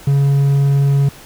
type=tone; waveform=triangle; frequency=139.8 Hz; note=C#3; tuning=15 cents sharp; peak=-8 dBFS; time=0.07-1.09 s; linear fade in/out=5 ms; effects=pink hiss -39 dBFS RMS until 1.25 s